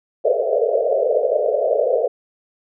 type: band-pass noise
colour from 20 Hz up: pink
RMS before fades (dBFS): -18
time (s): 0.24-2.08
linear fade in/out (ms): 10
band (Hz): 430 to 660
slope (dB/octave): 96
effects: none